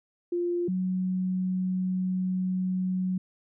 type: tone pair in turn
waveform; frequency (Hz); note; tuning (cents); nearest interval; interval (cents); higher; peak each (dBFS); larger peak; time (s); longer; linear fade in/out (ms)
sine; 349.2 / 184.98; F4 / F#3; 0 / 0; major seventh; 1100; first; -25; neither; 0.32-0.68 / 0.68-3.18; second; 5
effects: none